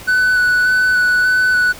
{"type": "tone with vibrato", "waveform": "triangle", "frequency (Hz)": 1491, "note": "F#6", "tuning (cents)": 13, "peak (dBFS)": -9, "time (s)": [0.07, 1.73], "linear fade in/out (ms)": 20, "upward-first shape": "square", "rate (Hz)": 1.7, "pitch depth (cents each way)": 12, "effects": ["pink hiss -35 dBFS RMS until 1.79 s"]}